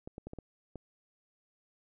clicks, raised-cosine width 2 ms, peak -29 dBFS, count 6, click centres 0.075 / 0.181 / 0.27 / 0.334 / 0.387 / 0.757 s, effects none

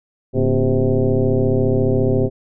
sine tone with frequency modulation, 143.2 Hz, D3, 43 cents flat, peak -13 dBFS, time 0.33-2.3 s, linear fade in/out 50 ms, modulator 126 Hz, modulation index 3.1, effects none

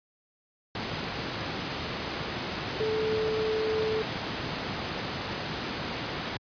sine tone in noise, 436.6 Hz, A4, 13 cents flat, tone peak -26 dBFS, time 2.8-4.02 s, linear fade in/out 2 ms, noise pink, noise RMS -32 dBFS, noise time 0.75-6.37 s, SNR +3 dB, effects high-pass 100 Hz 12 dB/octave + resampled to 11025 Hz

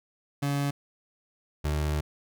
30% pulse tone pair in turn, 141.8 / 75.12 Hz, C#3 / D2, +40 / +40 cents, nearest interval major seventh, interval 1100 cents, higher first, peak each -23 dBFS, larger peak neither, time 0.42-0.71 / 1.64-2.01 s, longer second, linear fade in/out 10 ms, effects none

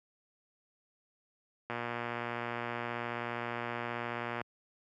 click train, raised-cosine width 0.5 ms, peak -21 dBFS, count 324, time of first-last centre 1.7-4.414 s, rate 119 Hz, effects high-pass 100 Hz 12 dB/octave

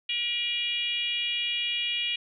sine tone with frequency modulation, 2864 Hz, F7, 43 cents sharp, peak -26 dBFS, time 0.09-2.16 s, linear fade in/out 5 ms, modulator 472 Hz, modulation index 1.1, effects none

